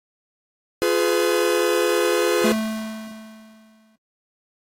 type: chord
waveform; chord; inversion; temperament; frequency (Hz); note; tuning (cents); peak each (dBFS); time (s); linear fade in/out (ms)
45% pulse; F diminished; none; just; 349.2 / 419.1 / 502.9; F4 / Ab4 / Cb5; 0 / +16 / +31; -22; 0.82-2.52; 0
type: tone with exponential decay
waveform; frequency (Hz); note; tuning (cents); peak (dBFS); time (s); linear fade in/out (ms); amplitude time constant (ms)
square; 219.1; A3; -7; -18; 2.44-3.96; 5; 330
effects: AAC 48 kbps